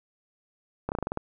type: slowing click train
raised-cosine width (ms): 1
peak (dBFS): -15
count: 8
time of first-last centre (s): 0.89-1.174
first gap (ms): 29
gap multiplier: 1.11
effects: none